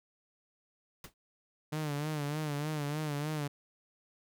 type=noise with exponential decay; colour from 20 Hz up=pink; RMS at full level=-41 dBFS; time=1.04-1.14 s; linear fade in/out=2 ms; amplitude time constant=20 ms
type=tone with vibrato; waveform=sawtooth; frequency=149.4 Hz; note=D3; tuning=30 cents sharp; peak=-29 dBFS; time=1.72-3.48 s; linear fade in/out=10 ms; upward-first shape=sine; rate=3.3 Hz; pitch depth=73 cents each way
effects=none